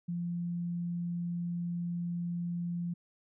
sine tone, 173 Hz, F3, 16 cents flat, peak -32 dBFS, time 0.08-2.94 s, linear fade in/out 10 ms, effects none

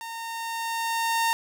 sawtooth tone with level ramp, 916 Hz, A#5, 31 cents flat, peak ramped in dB -31 to -17 dBFS, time 0.01-1.33 s, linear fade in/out 0 ms, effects none

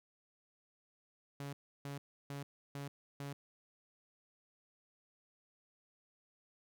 sawtooth tone bursts, 141.1 Hz, C#3, 31 cents sharp, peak -38 dBFS, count 5, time 1.4-3.33 s, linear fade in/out 2 ms, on 130 ms, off 320 ms, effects none

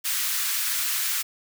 white high-pass noise, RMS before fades -26 dBFS, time 0.04-1.23 s, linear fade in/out 20 ms, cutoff 1200 Hz, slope 24 dB/octave, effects none

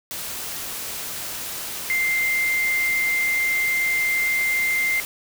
sine tone in noise, 2093 Hz, C7, in tune, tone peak -19 dBFS, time 1.9-5 s, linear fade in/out 0 ms, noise white, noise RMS -31 dBFS, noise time 0.11-5.05 s, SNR +9 dB, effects none

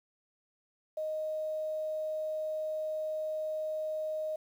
sine tone with quantisation, 622 Hz, D#5, 1 cent flat, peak -32 dBFS, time 0.97-4.36 s, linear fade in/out 5 ms, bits 10, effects none

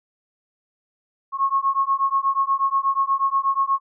sine beating tone pair, 1087 / 1095.3 Hz, C#6 / C#6, -34 / -21 cents, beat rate 8.3 Hz, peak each -21 dBFS, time 1.32-3.8 s, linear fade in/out 50 ms, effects none

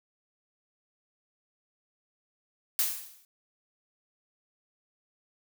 blue noise with exponential decay, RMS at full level -24 dBFS, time 2.79-3.25 s, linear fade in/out 1 ms, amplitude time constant 100 ms, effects none

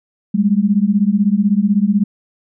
sine beating tone pair, 196 / 212 Hz, G3 / G#3, 0 / +36 cents, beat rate 16 Hz, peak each -14 dBFS, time 0.34-2.04 s, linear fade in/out 10 ms, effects none

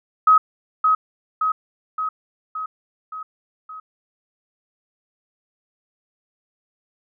sine tone with echo, 1270 Hz, D#6, 35 cents sharp, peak -9 dBFS, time 0.27-0.38 s, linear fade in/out 5 ms, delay 570 ms, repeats 6, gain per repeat -4 dB, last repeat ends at 3.8 s, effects none

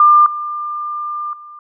sine tone with level steps, 1197 Hz, D6, 33 cents sharp, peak -5 / -20 / -33 dBFS, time 0-1.59 s, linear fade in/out 2 ms, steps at 0.26 / 1.33 s, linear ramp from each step 2 ms, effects none

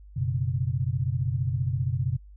sine chord, F# suspended fourth, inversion none, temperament equal, 92.5 / 123.47 / 138.59 Hz, F#2 / B2 / C#3, 0 / 0 / 0 cents, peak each -30 / -27 / -29 dBFS, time 0.16-2.17 s, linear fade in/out 10 ms, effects noise-tail reverb RT60 0.1 s tail -26 dB re dry + added 50 Hz sine -45 dBFS peak until 2.36 s

